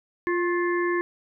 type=harmonic tone with a mistuned harmonic; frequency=349.2 Hz; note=F4; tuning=in tune; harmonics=1 / 3 / 5 / 6; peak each=-23 / -30 / -30 / -36 dBFS; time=0.27-1.01 s; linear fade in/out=0 ms; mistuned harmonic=3; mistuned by=+41 cents; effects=none